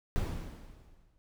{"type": "noise with exponential decay", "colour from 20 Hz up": "brown", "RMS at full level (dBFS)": -29, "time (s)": [0.16, 1.18], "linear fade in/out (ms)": 0, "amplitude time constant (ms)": 220, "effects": []}